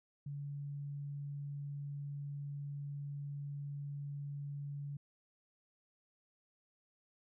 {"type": "tone", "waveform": "sine", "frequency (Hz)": 142.8, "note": "D3", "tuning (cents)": -48, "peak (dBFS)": -40, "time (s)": [0.26, 4.97], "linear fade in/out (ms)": 5, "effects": []}